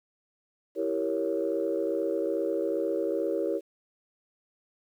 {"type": "chord", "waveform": "sine", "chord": "E diminished seventh", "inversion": "none", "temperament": "equal", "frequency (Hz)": [329.6, 392, 466.2, 554.4], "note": ["E4", "G4", "Bb4", "Db5"], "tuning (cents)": [0, 0, 0, 0], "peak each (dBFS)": -31, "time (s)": [0.75, 3.61], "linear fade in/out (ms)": 50, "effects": ["tanh soft clip ceiling -17 dBFS", "10-bit"]}